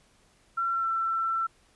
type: tone with pitch glide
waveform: sine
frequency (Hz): 1359 to 1341.1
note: F6 to E6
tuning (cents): -48 to +29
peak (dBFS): -25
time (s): 0.57-1.47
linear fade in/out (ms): 10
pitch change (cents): -23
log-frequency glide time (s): 0.72-0.87
effects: pink hiss -63 dBFS RMS until 1.75 s + resampled to 24000 Hz